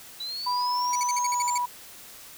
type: linear sweep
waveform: sine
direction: up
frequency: 3914 to 7360 Hz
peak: -31 dBFS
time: 0.2-1.58 s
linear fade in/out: 5 ms
type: tone with pitch glide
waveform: sine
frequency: 987.8 to 977.6 Hz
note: B5 to B5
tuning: 0 to -18 cents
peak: -24 dBFS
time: 0.46-1.66 s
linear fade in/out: 10 ms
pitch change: -18 cents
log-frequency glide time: 0.67-1.42 s
type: tone bursts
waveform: 15% pulse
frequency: 2253 Hz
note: C#7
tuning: 28 cents sharp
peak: -22 dBFS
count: 9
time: 0.93-1.579 s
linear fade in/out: 2 ms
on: 25 ms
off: 53 ms
effects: white hiss -46 dBFS RMS until 2.37 s